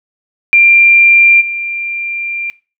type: tone with level steps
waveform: sine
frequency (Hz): 2379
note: D7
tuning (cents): +22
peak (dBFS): -3 / -16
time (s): 0.53-2.5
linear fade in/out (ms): 0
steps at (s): 1.4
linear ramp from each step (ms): 20
effects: noise-tail reverb RT60 0.3 s tail -19 dB re dry